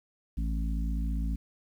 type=harmonic tone with a mistuned harmonic; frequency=55 Hz; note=A1; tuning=in tune; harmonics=1 / 3 / 4 / 5; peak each=-28 / -38 / -40 / -42 dBFS; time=0.37-1.36 s; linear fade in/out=10 ms; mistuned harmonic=1; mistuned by=+15 cents; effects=10-bit